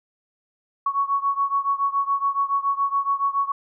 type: beating tone pair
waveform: sine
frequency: 1111 / 1118.1 Hz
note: C#6 / C#6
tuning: +4 / +15 cents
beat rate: 7.1 Hz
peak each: -22 / -24 dBFS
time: 0.86-3.52 s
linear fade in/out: 5 ms
effects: none

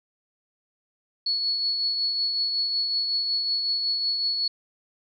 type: tone with tremolo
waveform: sine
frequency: 4391 Hz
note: C#8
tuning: 17 cents flat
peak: -21 dBFS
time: 1.26-4.48 s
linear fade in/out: 5 ms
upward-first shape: triangle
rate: 5.4 Hz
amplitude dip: 40%
effects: none

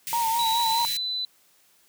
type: band-stop noise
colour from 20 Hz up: white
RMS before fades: -32 dBFS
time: 0.07-0.97 s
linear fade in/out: 0 ms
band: 170 to 1800 Hz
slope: 48 dB/octave
type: tone with vibrato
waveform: sine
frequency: 918 Hz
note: A#5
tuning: 27 cents flat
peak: -22 dBFS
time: 0.13-0.85 s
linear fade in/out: 0 ms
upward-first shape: sine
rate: 4.8 Hz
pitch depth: 49 cents each way
type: tone with pitch glide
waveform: sine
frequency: 3910 to 4001 Hz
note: B7 to B7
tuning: -18 to +22 cents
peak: -26 dBFS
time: 0.39-1.25 s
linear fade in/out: 2 ms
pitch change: +40 cents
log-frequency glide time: 0.55-0.78 s
effects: white hiss -61 dBFS RMS until 1.88 s + high-pass 100 Hz 12 dB/octave

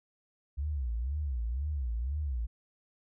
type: tone with vibrato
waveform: sine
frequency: 65.5 Hz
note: C2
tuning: 2 cents sharp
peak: -30 dBFS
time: 0.57-2.47 s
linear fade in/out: 20 ms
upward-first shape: sine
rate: 2 Hz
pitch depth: 260 cents each way
effects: none

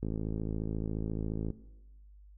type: click train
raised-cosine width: 3 ms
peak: -22 dBFS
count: 81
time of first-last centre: 0.03-1.503 s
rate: 54.3 Hz
effects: noise-tail reverb RT60 1.0 s tail -17 dB re dry + added 50 Hz sine -52 dBFS peak until 2.37 s

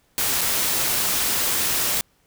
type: noise with dropouts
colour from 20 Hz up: white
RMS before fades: -22 dBFS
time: 0.18-2.01 s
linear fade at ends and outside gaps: 0 ms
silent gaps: 0.41-0.414 s
effects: pink hiss -63 dBFS RMS until 2.26 s

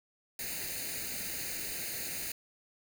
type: noise with comb filter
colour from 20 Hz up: white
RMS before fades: -38 dBFS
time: 0.39-2.32 s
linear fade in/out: 2 ms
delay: 0.45 ms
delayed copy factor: +0.75
effects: none

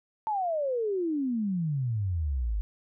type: exponential sweep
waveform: sine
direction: down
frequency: 894 to 48.79 Hz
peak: -26 dBFS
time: 0.27-2.61 s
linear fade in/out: 0 ms
effects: none

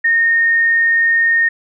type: tone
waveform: sine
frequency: 1841 Hz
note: A#6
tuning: 22 cents flat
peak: -10 dBFS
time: 0.04-1.49 s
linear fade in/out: 10 ms
effects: none

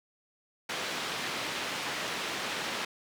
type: band-pass noise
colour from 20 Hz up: white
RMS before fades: -35 dBFS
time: 0.69-2.85 s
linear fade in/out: 5 ms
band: 160 to 3400 Hz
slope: 12 dB/octave
effects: none

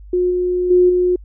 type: tone with level steps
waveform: sine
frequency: 360 Hz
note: F#4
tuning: 47 cents flat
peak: -13 / -15 / -8 / -12 dBFS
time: 0.13-1.16 s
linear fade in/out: 5 ms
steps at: 0.3 / 0.7 / 0.89 s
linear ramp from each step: 10 ms
effects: added 50 Hz sine -35 dBFS peak until 1.24 s

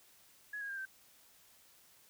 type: tone with pitch steps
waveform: sine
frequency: 1682 / 1638.8 / 1596.8 / 1555.8 Hz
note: G#6 / G#6 / G6 / G6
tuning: +22 / -24 / +32 / -14 cents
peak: -39 dBFS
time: 0.53-0.854 s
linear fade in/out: 5 ms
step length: 81 ms
effects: white hiss -64 dBFS RMS until 2.09 s

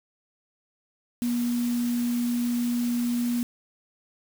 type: tone in noise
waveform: sine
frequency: 240.3 Hz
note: B3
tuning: 47 cents flat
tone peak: -23 dBFS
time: 1.22-3.43 s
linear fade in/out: 0 ms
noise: white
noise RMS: -40 dBFS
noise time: 1.22-3.43 s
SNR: +14 dB
effects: none

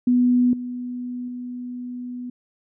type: tone with level steps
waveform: sine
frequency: 246.9 Hz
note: B3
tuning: in tune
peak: -14 / -27 / -29 dBFS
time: 0.07-2.3 s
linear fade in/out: 5 ms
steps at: 0.53 / 1.28 s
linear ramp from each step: 2 ms
effects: none

